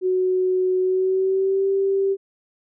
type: tone with pitch glide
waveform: sine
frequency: 370 to 390.6 Hz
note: F#4 to G4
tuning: 0 to -6 cents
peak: -17 dBFS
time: 0.01-2.17 s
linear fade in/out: 50 ms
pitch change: +94 cents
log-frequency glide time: 0.8-1.68 s
effects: none